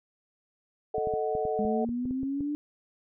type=chord; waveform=sine; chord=D# diminished; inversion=second; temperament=equal; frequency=440 / 622.3 / 740 Hz; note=A4 / D#5 / F#5; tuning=0 / 0 / 0 cents; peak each=-29 / -33 / -32 dBFS; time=0.94-1.85 s; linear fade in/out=5 ms
type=clicks; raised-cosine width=3 ms; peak=-26 dBFS; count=11; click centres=0.982 / 1.072 / 1.138 / 1.352 / 1.453 / 1.651 / 1.891 / 2.055 / 2.109 / 2.232 / 2.407 s
type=linear sweep; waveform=sine; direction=up; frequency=207.7 to 297.8 Hz; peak=-28 dBFS; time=1.59-2.55 s; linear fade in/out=0 ms
effects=none